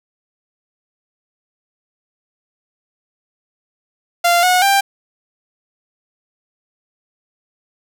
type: tone with pitch steps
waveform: sawtooth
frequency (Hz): 693 / 729 / 791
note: F5 / F#5 / G5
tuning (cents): -14 / -26 / +15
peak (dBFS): -7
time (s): 4.24-4.81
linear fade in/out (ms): 10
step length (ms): 190
effects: none